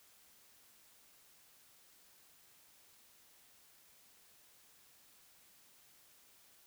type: silence
effects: white hiss -65 dBFS RMS until 6.66 s